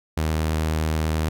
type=tone with vibrato; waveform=sawtooth; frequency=78.6 Hz; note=D#2; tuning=18 cents sharp; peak=-17 dBFS; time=0.17-1.29 s; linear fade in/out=5 ms; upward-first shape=triangle; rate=9.3 Hz; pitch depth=11 cents each way; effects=none